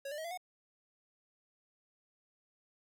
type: tone with pitch steps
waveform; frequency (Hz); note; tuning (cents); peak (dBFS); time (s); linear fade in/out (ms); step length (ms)
square; 553 / 592.7 / 635.2 / 680.8 / 729.7; C#5 / D5 / D#5 / F5 / F#5; -4 / +16 / +36 / -44 / -24; -40; 0.05-0.375; 5; 65
effects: none